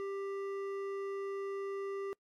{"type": "tone with hard clipping", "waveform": "sine", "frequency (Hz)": 394.3, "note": "G4", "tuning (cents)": 10, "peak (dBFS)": -38, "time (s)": [0, 2.13], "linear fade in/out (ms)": 0, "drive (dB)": 10, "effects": ["noise-tail reverb RT60 0.1 s tail -26 dB re dry", "MP3 64 kbps"]}